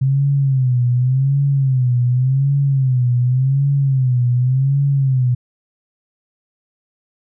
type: tone with vibrato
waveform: sine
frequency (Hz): 131.2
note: C3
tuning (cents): +5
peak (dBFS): -12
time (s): 0.01-5.35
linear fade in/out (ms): 10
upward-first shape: sine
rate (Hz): 0.88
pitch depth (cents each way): 120
effects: none